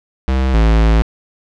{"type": "tone pair in turn", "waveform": "square", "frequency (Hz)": [65.41, 55], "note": ["C2", "A1"], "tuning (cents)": [0, 0], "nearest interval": "minor third", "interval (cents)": 300, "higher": "first", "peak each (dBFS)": [-13, -9], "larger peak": "second", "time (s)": [[0.28, 0.54], [0.54, 1.02]], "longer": "second", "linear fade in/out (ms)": 0, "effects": ["low-pass 4000 Hz 12 dB/octave"]}